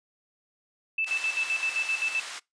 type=tone with tremolo; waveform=sine; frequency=2637 Hz; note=E7; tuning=in tune; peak=-24 dBFS; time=0.98-2.2 s; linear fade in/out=5 ms; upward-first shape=square; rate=7.7 Hz; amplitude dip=70%
type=band-pass noise; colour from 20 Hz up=pink; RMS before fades=-39 dBFS; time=1.06-2.4 s; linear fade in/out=20 ms; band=1200 to 8400 Hz; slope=12 dB/octave
effects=noise-tail reverb RT60 0.2 s tail -24 dB re dry + resampled to 22050 Hz